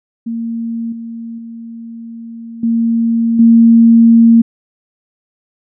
sine tone with level steps, 230 Hz, A#3, 23 cents flat, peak -17 / -23 / -26 / -10 / -3 dBFS, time 0.26-4.42 s, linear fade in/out 10 ms, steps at 0.92 / 1.38 / 2.63 / 3.39 s, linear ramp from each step 5 ms, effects none

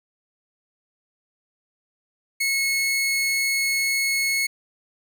sawtooth tone, 2186 Hz, C#7, 25 cents flat, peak -17 dBFS, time 2.4-4.47 s, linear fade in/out 10 ms, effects none

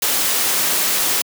white noise, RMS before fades -18 dBFS, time 0.02-1.22 s, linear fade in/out 5 ms, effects high-pass 200 Hz 12 dB/octave

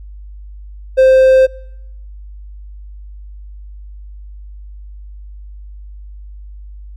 triangle tone, 523.3 Hz, C5, in tune, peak -3 dBFS, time 0.97-1.47 s, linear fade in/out 20 ms, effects noise-tail reverb RT60 0.9 s tail -26 dB re dry + added 50 Hz sine -30 dBFS peak until 6.96 s

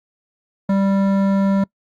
sine tone with hard clipping, 196 Hz, G3, in tune, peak -16 dBFS, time 0.69-1.64 s, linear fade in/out 5 ms, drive 13 dB, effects noise-tail reverb RT60 0.1 s tail -25 dB re dry + Opus 48 kbps

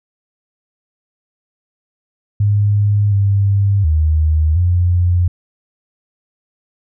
sine tone with pitch steps, 102.9 / 99.7 / 77.9 / 88.5 Hz, G#2 / G2 / D#2 / F2, -16 / +30 / +3 / +23 cents, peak -10 dBFS, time 2.4-5.28 s, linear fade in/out 5 ms, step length 720 ms, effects none

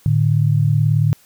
sine tone pair together, 110 / 148.55 Hz, A2 / D3, 0 / +20 cents, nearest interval perfect fourth, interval 520 cents, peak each -15 dBFS, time 0.06-1.13 s, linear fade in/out 0 ms, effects white hiss -52 dBFS RMS until 1.25 s

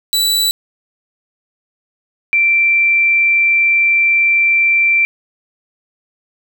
sawtooth / sine tone pair in turn, 3951 / 2349 Hz, B7 / D7, 0 / 0 cents, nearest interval major sixth, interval 900 cents, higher first, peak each -9 dBFS, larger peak neither, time 0.13-0.51 / 2.33-5.05 s, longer second, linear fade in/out 0 ms, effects none

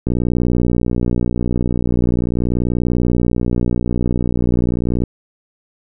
click train, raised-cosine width 3 ms, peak -5 dBFS, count 301, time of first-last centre 0.07-5.037 s, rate 60.4 Hz, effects none

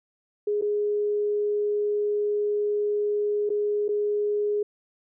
sine tone with dropouts, 415.3 Hz, G#4, in tune, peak -22 dBFS, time 0.47-4.63 s, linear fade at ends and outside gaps 5 ms, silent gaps 0.613-0.621 / 3.493-3.501 / 3.882-3.889 s, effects none

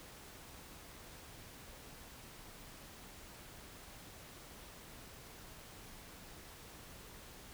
silence, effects pink hiss -54 dBFS RMS until 7.53 s

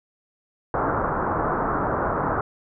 white low-pass noise, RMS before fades -24 dBFS, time 0.74-2.41 s, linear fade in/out 2 ms, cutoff 1400 Hz, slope 48 dB/octave, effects none

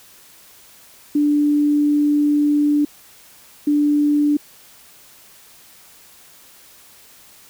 sine tone pair in turn, 293.7 / 293.7 Hz, D4 / D4, 0 / 0 cents, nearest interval unison, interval 0 cents, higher neither, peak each -13 dBFS, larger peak neither, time 1.15-2.85 / 3.67-4.37 s, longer first, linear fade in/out 5 ms, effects white hiss -47 dBFS RMS until 7.49 s

